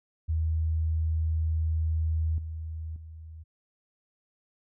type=tone with level steps; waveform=sine; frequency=79.9 Hz; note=D#2; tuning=47 cents sharp; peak=-24 / -33 / -41 dBFS; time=0.28-3.44 s; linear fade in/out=20 ms; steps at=2.38 / 2.96 s; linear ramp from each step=2 ms; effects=none